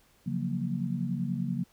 sine chord, Gb major seventh, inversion second, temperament equal, 138.59 / 174.61 / 185 / 233.1 Hz, Db3 / F3 / Gb3 / Bb3, 0 / 0 / 0 / 0 cents, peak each -34 dBFS, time 0.26-1.64 s, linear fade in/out 10 ms, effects pink hiss -64 dBFS RMS until 1.72 s

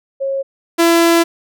sine / sawtooth tone pair in turn, 544 / 336.2 Hz, C#5 / E4, -33 / +34 cents, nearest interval minor sixth, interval 833 cents, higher first, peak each -16 / -5 dBFS, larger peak second, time 0.2-0.43 / 0.78-1.24 s, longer second, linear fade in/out 20 ms, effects none

